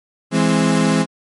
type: chord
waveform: 35% pulse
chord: E augmented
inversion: none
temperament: equal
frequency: 164.81 / 207.7 / 261.6 Hz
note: E3 / G#3 / B#3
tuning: 0 / 0 / 0 cents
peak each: -16 dBFS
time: 0.31-1.06 s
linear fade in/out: 50 ms
effects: MP3 48 kbps